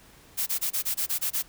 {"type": "noise bursts", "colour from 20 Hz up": "blue", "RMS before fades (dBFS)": -27, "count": 9, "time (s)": [0.37, 1.427], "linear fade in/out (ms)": 20, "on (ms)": 97, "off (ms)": 23, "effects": ["pink hiss -54 dBFS RMS until 1.48 s"]}